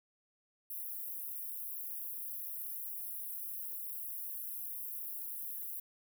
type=high-pass noise; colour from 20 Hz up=white; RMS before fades=-42 dBFS; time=0.7-5.8 s; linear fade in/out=5 ms; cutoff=11000 Hz; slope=48 dB/octave; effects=none